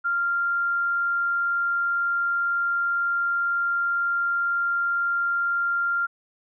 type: tone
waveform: sine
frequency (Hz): 1391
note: F6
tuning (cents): -7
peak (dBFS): -21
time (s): 0.04-6.07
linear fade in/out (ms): 20
effects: none